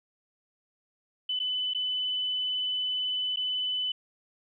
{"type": "tone with dropouts", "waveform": "sine", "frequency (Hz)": 3006, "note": "F#7", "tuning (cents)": 27, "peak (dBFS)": -27, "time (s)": [1.29, 3.92], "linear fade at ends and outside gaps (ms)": 5, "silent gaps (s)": [[1.392, 1.399], [1.736, 1.747], [3.361, 3.37]], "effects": []}